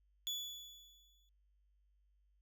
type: tone with exponential decay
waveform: 35% pulse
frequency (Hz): 3433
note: A7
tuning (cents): -43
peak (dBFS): -34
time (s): 0.27-1.29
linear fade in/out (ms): 0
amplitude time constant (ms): 220
effects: added 50 Hz sine -70 dBFS peak until 2.41 s